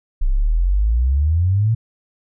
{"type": "exponential sweep", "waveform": "sine", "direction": "up", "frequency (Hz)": [30.4, 116.54], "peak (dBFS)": -13, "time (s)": [0.21, 1.75], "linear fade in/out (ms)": 10, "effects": []}